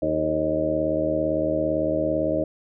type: harmonic tone with a mistuned harmonic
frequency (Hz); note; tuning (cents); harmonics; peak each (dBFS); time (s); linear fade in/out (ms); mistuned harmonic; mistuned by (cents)
77.78; D#2; 0; 1 / 2 / 3 / 4 / 5 / 6 / 7 / 8; -36 / -34 / -37 / -26 / -34 / -36 / -26 / -25; 0.02-2.44; 5; 6; -56
effects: none